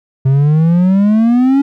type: exponential sweep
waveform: triangle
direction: up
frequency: 130.81 to 282.5 Hz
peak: -5 dBFS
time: 0.25-1.62 s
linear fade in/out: 10 ms
effects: none